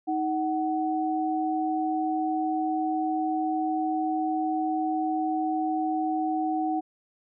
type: tone pair together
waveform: sine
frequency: 314.5 / 748 Hz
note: D#4 / F#5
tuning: +19 / +19 cents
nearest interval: octave + minor third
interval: 1500 cents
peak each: -27 dBFS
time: 0.07-6.81 s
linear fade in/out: 20 ms
effects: none